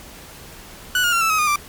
30% pulse tone with pitch steps, 1480 / 1424.6 / 1371.4 / 1320.1 / 1270.7 / 1223.1 / 1177.4 Hz, F#6 / F6 / F6 / E6 / D#6 / D#6 / D6, 0 / +34 / -32 / +2 / +36 / -30 / +4 cents, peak -13 dBFS, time 0.95-1.559 s, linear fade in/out 2 ms, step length 87 ms, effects pink hiss -40 dBFS RMS until 1.68 s + MP3 96 kbps

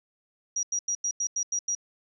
sine tone bursts, 5750 Hz, F8, 50 cents sharp, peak -25 dBFS, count 8, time 0.56-1.751 s, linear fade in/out 5 ms, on 71 ms, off 89 ms, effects none

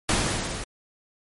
pink noise with level ramp, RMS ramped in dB -21 to -34 dBFS, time 0.09-0.64 s, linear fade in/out 2 ms, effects MP3 48 kbps

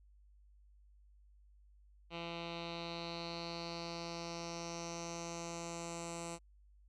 10% pulse tone with low-pass filter sweep, 169.1 Hz, E3, 44 cents sharp, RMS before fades -44 dBFS, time 2.1-6.39 s, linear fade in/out 50 ms, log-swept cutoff 3300 to 8100 Hz, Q 4.7, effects added 50 Hz sine -61 dBFS peak until 6.88 s

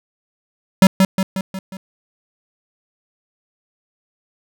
square tone with echo, 190.6 Hz, G3, 48 cents flat, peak -5 dBFS, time 0.82-0.87 s, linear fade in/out 2 ms, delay 180 ms, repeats 5, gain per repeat -5 dB, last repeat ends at 1.77 s, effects none

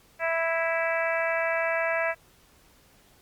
harmonic tone, 329.6 Hz, E4, in tune, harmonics 2 / 3 / 4 / 5 / 6 / 7 / 8, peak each -27 / -35 / -35 / -31 / -32 / -34 / -37 dBFS, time 0.19-2.15 s, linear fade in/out 50 ms, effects pink hiss -59 dBFS RMS until 3.21 s + Opus 48 kbps

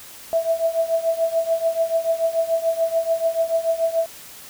sine tone with tremolo, 659.3 Hz, E5, in tune, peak -14 dBFS, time 0.33-4.06 s, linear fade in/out 0 ms, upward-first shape triangle, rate 6.9 Hz, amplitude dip 90%, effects white hiss -41 dBFS RMS until 4.49 s

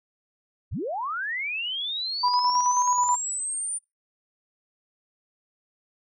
sine linear sweep, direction up, 40.97 to 9280 Hz, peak -27 dBFS, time 0.71-3.79 s, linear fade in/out 20 ms
sine tone with tremolo, 987.8 Hz, B5, in tune, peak -19 dBFS, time 2.23-3.16 s, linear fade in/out 10 ms, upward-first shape square, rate 9.3 Hz, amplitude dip 40%
effects noise-tail reverb RT60 0.2 s tail -24 dB re dry

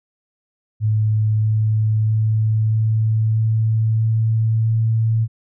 sine tone with pitch steps, 108 / 108.69 / 109.38 / 110.08 / 110.78 / 111.49 / 112.2 Hz, A2 / A2 / A2 / A2 / A2 / A2 / A2, -32 / -21 / -10 / +1 / +12 / +23 / +34 cents, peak -14 dBFS, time 0.8-5.28 s, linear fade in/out 50 ms, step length 640 ms, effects none

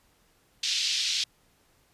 pink band-pass noise, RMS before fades -28 dBFS, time 0.63-1.24 s, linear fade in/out 5 ms, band 3100 to 5500 Hz, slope 24 dB/octave, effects pink hiss -65 dBFS RMS until 1.93 s + resampled to 32000 Hz

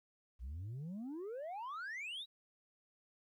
sine exponential sweep, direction up, 55.8 to 3951 Hz, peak -39 dBFS, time 0.39-2.26 s, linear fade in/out 50 ms, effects tanh soft clip ceiling -41 dBFS + 13-bit

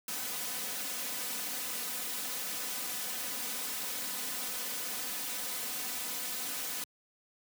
white noise with comb filter, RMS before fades -37 dBFS, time 0.08-6.84 s, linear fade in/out 2 ms, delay 4 ms, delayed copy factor +0.85, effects high-pass 100 Hz 12 dB/octave

